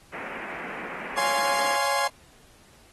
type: band-pass noise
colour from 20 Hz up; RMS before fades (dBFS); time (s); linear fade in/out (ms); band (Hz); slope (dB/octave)
white; -37; 0.12-1.77; 20; 170 to 2400; 48
type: chord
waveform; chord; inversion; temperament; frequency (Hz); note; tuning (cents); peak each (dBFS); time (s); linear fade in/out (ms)
30% pulse; Db major seventh; none; equal with one note detuned; 556.9 / 698.5 / 830.6 / 1046.5; Db5 / F5 / Ab5 / C6; +8 / 0 / 0 / 0; -26 / -30 / -24 / -25; 1.17-2.08; 10
effects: pink hiss -56 dBFS RMS until 2.92 s + AAC 32 kbps